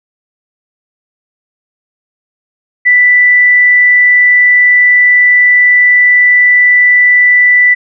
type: tone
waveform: sine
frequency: 1978 Hz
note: B6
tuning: 2 cents sharp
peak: -3 dBFS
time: 2.85-7.75 s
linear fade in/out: 20 ms
effects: none